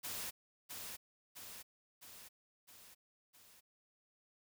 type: noise with echo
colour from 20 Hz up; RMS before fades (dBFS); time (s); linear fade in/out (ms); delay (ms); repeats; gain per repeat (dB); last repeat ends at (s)
white; -43; 0.03-0.31; 20; 660; 5; -4; 3.61
effects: none